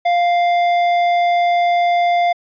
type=tone with tanh clipping; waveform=triangle; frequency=698.5 Hz; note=F5; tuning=in tune; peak=-14 dBFS; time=0.05-2.33 s; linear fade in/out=10 ms; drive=15 dB; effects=resampled to 11025 Hz